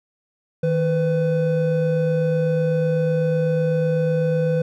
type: tone pair together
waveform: triangle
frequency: 158 / 502 Hz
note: D#3 / B4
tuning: +27 / +28 cents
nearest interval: octave + minor sixth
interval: 2001 cents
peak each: -18 dBFS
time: 0.63-4.62 s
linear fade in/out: 5 ms
effects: none